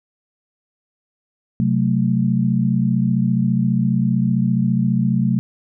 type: chord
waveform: sine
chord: F# diminished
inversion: second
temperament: equal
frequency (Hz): 130.81 / 185 / 220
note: C3 / F#3 / A3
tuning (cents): 0 / 0 / 0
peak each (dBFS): -19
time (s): 1.6-5.39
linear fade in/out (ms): 0
effects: none